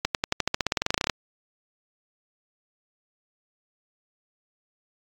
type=accelerating click train; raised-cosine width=0.2 ms; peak=-5 dBFS; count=20; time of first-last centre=0.05-1.097 s; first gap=98 ms; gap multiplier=0.93; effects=AAC 48 kbps